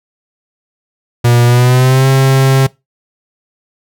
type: tone with pitch glide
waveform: 45% pulse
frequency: 120 to 133.92 Hz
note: B2 to C3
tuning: -49 to +41 cents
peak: -6 dBFS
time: 1.24-2.67 s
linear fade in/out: 10 ms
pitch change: +190 cents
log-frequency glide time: 1.45-2.07 s
effects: noise-tail reverb RT60 0.2 s tail -21 dB re dry